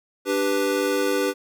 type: chord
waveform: square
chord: G major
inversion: second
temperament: equal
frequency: 293.7 / 392 / 493.9 Hz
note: D4 / G4 / B4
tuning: 0 / 0 / 0 cents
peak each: -27 / -25 / -25 dBFS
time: 0.25-1.34 s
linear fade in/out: 50 ms
effects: none